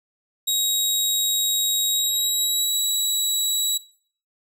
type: tone with pitch glide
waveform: 20% pulse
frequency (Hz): 3800 to 3893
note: A#7 to B7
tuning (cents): +33 to -26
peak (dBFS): -14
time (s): 0.47-3.78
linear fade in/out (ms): 10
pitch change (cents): +41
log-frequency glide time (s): 1.9-2.75
effects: noise-tail reverb RT60 0.5 s tail -18 dB re dry